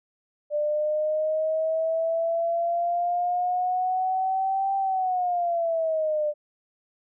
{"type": "exponential two-way sweep", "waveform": "sine", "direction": "up then down", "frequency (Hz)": [592, 784, 592], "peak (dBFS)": -22, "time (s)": [0.5, 6.34], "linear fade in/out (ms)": 50, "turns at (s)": 4.76, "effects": []}